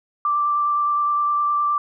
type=tone with vibrato; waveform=sine; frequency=1174.7 Hz; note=D6; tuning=in tune; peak=-17 dBFS; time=0.25-1.78 s; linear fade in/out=2 ms; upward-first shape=sine; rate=9.7 Hz; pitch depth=10 cents each way; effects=none